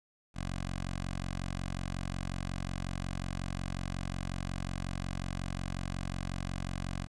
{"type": "tone with notch filter", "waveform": "10% pulse", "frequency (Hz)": 45.51, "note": "F#1", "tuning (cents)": -28, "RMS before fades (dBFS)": -37, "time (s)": [0.34, 7.08], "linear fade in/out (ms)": 50, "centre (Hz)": 400, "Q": 0.93, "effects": ["resampled to 22050 Hz", "10-bit"]}